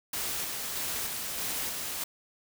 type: noise with tremolo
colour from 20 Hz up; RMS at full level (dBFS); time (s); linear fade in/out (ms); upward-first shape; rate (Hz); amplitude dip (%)
white; -33; 0.13-2.04; 5; square; 1.6; 25
effects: none